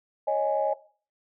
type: chord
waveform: sine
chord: C# suspended second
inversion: none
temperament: equal with one note detuned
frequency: 552.1 / 622.3 / 830.6 Hz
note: C#5 / D#5 / G#5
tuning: -7 / 0 / 0 cents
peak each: -27 / -26 / -27 dBFS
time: 0.27-0.74 s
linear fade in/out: 10 ms
effects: noise-tail reverb RT60 0.4 s tail -17 dB re dry + tanh soft clip ceiling -13 dBFS